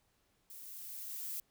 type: noise with level ramp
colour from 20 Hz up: violet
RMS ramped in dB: -51 to -40 dBFS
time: 0.5-1.4 s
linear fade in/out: 2 ms
effects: pink hiss -75 dBFS RMS until 1.5 s